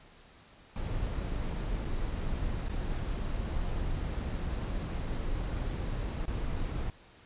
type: noise with dropouts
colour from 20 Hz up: brown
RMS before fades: -33 dBFS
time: 0.76-6.9 s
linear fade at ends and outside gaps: 0 ms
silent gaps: 1.845-1.854 / 2.683-2.696 / 6.255-6.28 s
effects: pink hiss -57 dBFS RMS until 7.25 s + resampled to 8000 Hz